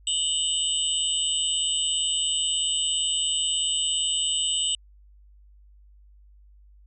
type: tone cluster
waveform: sine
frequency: 2917 / 3075 / 3650 / 7960 Hz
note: F#7 / G7 / A#7 / B8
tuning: -25 / -34 / -37 / +13 cents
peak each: -27 / -28 / -35 / -27 dBFS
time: 0.07-4.75 s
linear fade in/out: 2 ms
effects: added 50 Hz sine -50 dBFS peak until 6.86 s